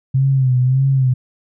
sine tone with vibrato, 130.81 Hz, C3, in tune, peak -11 dBFS, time 0.14-1.14 s, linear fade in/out 10 ms, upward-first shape sine, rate 1.7 Hz, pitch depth 71 cents each way, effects none

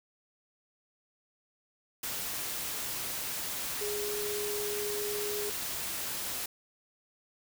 sine tone in noise, 414.7 Hz, G#4, 3 cents flat, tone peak -34 dBFS, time 3.81-5.5 s, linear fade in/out 5 ms, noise white, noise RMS -36 dBFS, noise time 2.03-6.46 s, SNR -1 dB, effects none

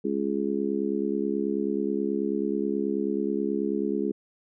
harmonic tone, 69.3 Hz, C#2, in tune, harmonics 3 / 4 / 5 / 6, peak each -30 / -30 / -30 / -30 dBFS, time 0.04-4.12 s, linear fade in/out 10 ms, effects none

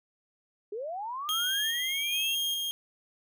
sine linear sweep, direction up, 392 to 2778 Hz, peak -33 dBFS, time 0.72-2.35 s, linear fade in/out 5 ms
40% pulse tone with tremolo, 3231 Hz, G#7, 48 cents flat, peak -27 dBFS, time 1.29-2.71 s, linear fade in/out 0 ms, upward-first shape square, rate 1.2 Hz, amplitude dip 25%
effects none

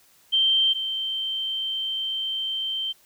sine tone pair in turn, 3136 / 3123 Hz, G7 / G7, 0 / -7 cents, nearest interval unison, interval 7 cents, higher first, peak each -17 / -25 dBFS, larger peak first, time 0.32-0.74 / 0.74-2.93 s, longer second, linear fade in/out 20 ms, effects white hiss -58 dBFS RMS until 3.05 s

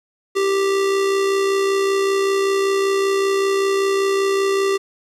square tone with amplitude modulation, 392 Hz, G4, in tune, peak -15 dBFS, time 0.35-4.78 s, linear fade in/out 20 ms, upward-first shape sine, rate 65.2 Hz, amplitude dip 35%, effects low-pass 9000 Hz 12 dB/octave + 8-bit

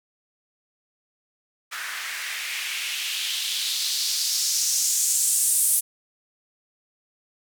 blue noise with band-pass filter sweep, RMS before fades -25 dBFS, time 1.71-5.81 s, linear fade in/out 20 ms, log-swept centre 1500 to 10000 Hz, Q 2.4, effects none

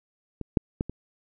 clicks, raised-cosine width 3 ms, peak -20 / -6 / -13 / -21 dBFS, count 4, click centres 0.413 / 0.572 / 0.809 / 0.896 s, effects none

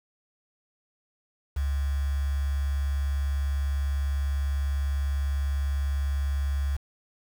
sine tone with quantisation, 70 Hz, C#2, 18 cents sharp, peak -24 dBFS, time 1.56-6.77 s, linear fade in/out 10 ms, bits 7, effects none

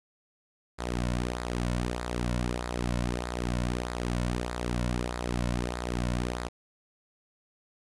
sawtooth tone with flanger, 60.4 Hz, B1, 38 cents flat, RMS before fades -31 dBFS, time 0.78-6.49 s, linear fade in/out 20 ms, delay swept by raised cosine 0.33 to 2.53 ms, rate 1.6 Hz, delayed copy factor -0.65, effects resampled to 24000 Hz + 9-bit

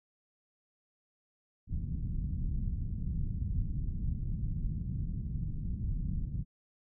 pink low-pass noise, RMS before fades -34 dBFS, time 1.67-6.45 s, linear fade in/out 50 ms, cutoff 180 Hz, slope 24 dB/octave, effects none

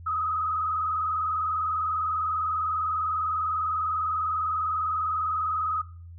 sine tone with vibrato, 1262 Hz, D#6, 24 cents sharp, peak -25 dBFS, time 0.06-5.82 s, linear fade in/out 10 ms, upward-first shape sine, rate 20 Hz, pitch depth 67 cents each way, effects noise-tail reverb RT60 0.4 s tail -17 dB re dry + added 85 Hz sine -41 dBFS peak until 6.18 s

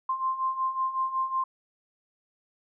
sine beating tone pair, 1046.5 / 1051.9 Hz, C6 / C6, 0 / +9 cents, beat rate 5.4 Hz, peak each -32 / -27 dBFS, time 0.09-1.44 s, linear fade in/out 5 ms, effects none

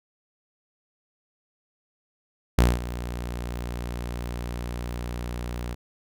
sawtooth tone with ADSR envelope, 59.9 Hz, A#1, 48 cents sharp, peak -10 dBFS, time 2.58-5.75 s, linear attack 7 ms, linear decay 200 ms, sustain -16 dB, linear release 14 ms, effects none

